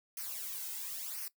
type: noise with flanger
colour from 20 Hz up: blue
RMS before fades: -41 dBFS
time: 0.17-1.28 s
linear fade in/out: 2 ms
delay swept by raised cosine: 0.26 to 1.76 ms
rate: 0.96 Hz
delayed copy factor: -0.75
effects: noise-tail reverb RT60 0.1 s tail -18 dB re dry